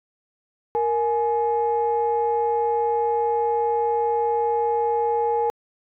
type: tone pair together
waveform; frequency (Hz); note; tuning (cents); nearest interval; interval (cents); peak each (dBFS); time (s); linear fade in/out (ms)
sine; 466.2 / 841.3; A#4 / G#5; 0 / +22; minor seventh; 1022; -21; 0.75-5.5; 0
effects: tanh soft clip ceiling -12 dBFS